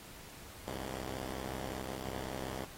5% pulse tone pair together, 65.41 / 103.83 Hz, C2 / G#2, 0 / 0 cents, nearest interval minor sixth, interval 800 cents, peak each -30 / -35 dBFS, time 0.68-2.65 s, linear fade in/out 0 ms, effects pink hiss -52 dBFS RMS until 2.77 s + AAC 48 kbps

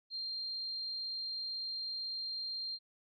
sine tone, 4186 Hz, C8, in tune, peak -37 dBFS, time 0.1-2.79 s, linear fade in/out 50 ms, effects none

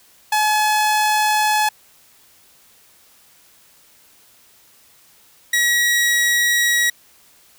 sawtooth tone pair in turn, 852 / 1912.7 Hz, G#5 / A#6, +44 / +44 cents, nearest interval octave + major second, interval 1400 cents, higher second, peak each -11 / -11 dBFS, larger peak neither, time 0.32-1.69 / 5.53-6.9 s, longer neither, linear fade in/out 5 ms, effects white hiss -52 dBFS RMS until 7.58 s

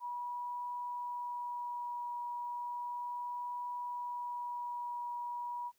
sine tone with vibrato, 969 Hz, B5, 33 cents flat, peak -37 dBFS, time 0-5.72 s, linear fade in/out 50 ms, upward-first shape triangle, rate 0.34 Hz, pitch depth 11 cents each way, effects white hiss -75 dBFS RMS until 5.78 s

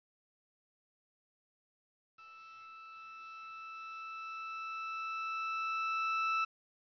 30% pulse tone with level ramp, 1318.5 Hz, E6, in tune, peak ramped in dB -50 to -27 dBFS, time 2.18-6.45 s, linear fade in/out 10 ms, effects resampled to 11025 Hz + 11-bit

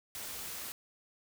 white noise, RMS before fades -42 dBFS, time 0.15-0.72 s, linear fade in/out 0 ms, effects none

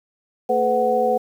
sine tone cluster, 226.1 / 430.5 / 504 / 743 Hz, A3 / A4 / B4 / F#5, +47 / -38 / +35 / +7 cents, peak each -28 / -24 / -19 / -20 dBFS, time 0.49-1.18 s, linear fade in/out 10 ms, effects 8-bit

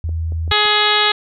sine tone, 81.5 Hz, E2, 19 cents flat, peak -18 dBFS, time 0.04-0.52 s, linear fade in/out 0 ms
clicks, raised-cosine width 2 ms, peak -23 dBFS, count 4, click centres 0.092 / 0.322 / 0.478 / 0.655 s
harmonic tone, 419.8 Hz, G#4, 19 cents sharp, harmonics 1 / 2 / 3 / 4 / 5 / 6 / 7 / 8 / 9 / 10, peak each -23 / -21 / -20 / -21 / -22 / -25 / -23 / -19 / -21 / -25 dBFS, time 0.51-1.12 s, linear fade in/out 5 ms
effects none

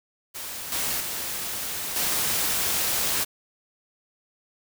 white noise with level steps, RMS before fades -35 / -27 / -31 / -25 dBFS, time 0.34-3.25 s, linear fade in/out 20 ms, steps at 0.72 / 1 / 1.96 s, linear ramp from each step 2 ms, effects none

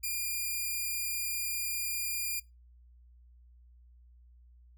5% pulse tone, 2405 Hz, D7, 41 cents sharp, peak -22 dBFS, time 0.03-2.4 s, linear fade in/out 10 ms, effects noise-tail reverb RT60 0.2 s tail -21 dB re dry + added 60 Hz sine -55 dBFS peak until 4.77 s

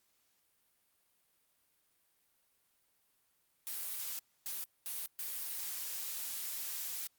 blue noise bursts at uneven times, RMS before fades -40 dBFS, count 4, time 3.67-4.19 / 4.46-4.64 / 4.86-5.06 / 5.19-7.07 s, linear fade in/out 0 ms, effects white hiss -75 dBFS RMS until 7.18 s + Opus 48 kbps

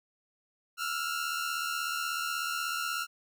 sawtooth tone pair together, 1337 / 1413.4 Hz, E6 / F6, +24 / +20 cents, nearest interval minor second, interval 96 cents, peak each -31 / -30 dBFS, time 0.77-3.07 s, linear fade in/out 50 ms, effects none

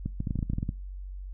clicks, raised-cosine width 5 ms, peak -17 dBFS, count 12, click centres 0.06 / 0.204 / 0.272 / 0.308 / 0.357 / 0.39 / 0.428 / 0.5 / 0.534 / 0.584 / 0.629 / 0.691 s, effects noise-tail reverb RT60 0.3 s tail -23 dB re dry + added 47 Hz sine -36 dBFS peak until 1.33 s

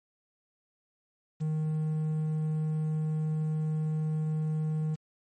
triangle tone with quantisation, 155.56 Hz, D#3, in tune, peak -25 dBFS, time 1.4-4.96 s, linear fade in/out 20 ms, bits 9, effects MP3 32 kbps

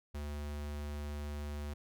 square tone, 73.42 Hz, D2, in tune, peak -39 dBFS, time 0.14-1.74 s, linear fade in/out 10 ms, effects none

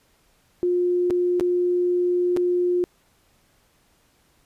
sine tone with dropouts, 355.7 Hz, F4, 32 cents sharp, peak -18 dBFS, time 0.63-2.84 s, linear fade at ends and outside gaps 0 ms, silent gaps 1.101-1.107 / 1.398-1.409 / 2.365-2.371 s, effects pink hiss -62 dBFS RMS until 4.45 s + resampled to 32000 Hz

